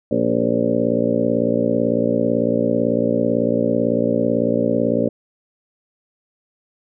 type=harmonic tone with a mistuned harmonic; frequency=58 Hz; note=A#1; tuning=8 cents flat; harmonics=2 / 3 / 4 / 5 / 6 / 7 / 8 / 9 / 10; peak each=-29 / -28 / -21 / -23 / -33 / -26 / -25 / -22 / -24 dBFS; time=0.11-5.09 s; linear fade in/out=5 ms; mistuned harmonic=7; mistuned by=-33 cents; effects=none